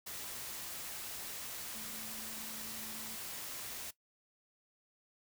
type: tone in noise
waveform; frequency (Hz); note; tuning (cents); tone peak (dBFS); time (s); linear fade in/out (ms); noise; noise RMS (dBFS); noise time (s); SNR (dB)
sine; 220; A3; 0; -53; 1.74-3.16; 10; white; -44; 0.06-3.91; -12
effects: noise-tail reverb RT60 0.1 s tail -17 dB re dry